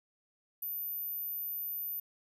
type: tone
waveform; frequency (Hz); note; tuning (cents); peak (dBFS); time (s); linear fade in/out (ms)
sine; 13870; A9; -26; -35; 0.62-2; 5
effects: none